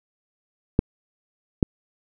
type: clicks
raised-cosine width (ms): 3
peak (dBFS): -3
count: 2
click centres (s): 0.791 / 1.628
effects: none

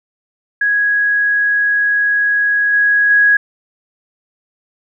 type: tone with level steps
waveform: sine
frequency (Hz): 1661.2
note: G#6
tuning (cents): 0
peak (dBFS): -11 / -9 / -7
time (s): 0.61-3.37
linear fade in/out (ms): 5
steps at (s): 2.73 / 3.1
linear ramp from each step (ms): 5
effects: none

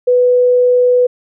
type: tone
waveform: sine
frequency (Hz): 495.2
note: B4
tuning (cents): +5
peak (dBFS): -7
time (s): 0.07-1.07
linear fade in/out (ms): 10
effects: none

